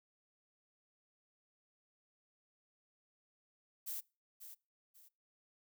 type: noise with echo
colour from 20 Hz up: violet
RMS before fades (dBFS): -42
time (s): 3.86-4.01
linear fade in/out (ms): 20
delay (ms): 540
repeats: 2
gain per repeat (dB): -10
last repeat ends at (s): 5.09
effects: noise-tail reverb RT60 0.3 s tail -24 dB re dry